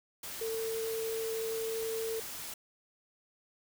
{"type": "tone in noise", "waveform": "sine", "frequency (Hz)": 448.5, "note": "A4", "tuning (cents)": 33, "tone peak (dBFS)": -33, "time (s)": [0.41, 2.2], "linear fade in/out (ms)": 5, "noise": "white", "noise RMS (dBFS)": -42, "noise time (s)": [0.23, 2.54], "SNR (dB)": 6, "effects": []}